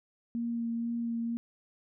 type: tone with vibrato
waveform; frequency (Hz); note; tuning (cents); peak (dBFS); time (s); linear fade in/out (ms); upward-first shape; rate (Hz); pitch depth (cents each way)
sine; 233.1; A#3; 0; -30; 0.35-1.37; 0; sine; 2.1; 13
effects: none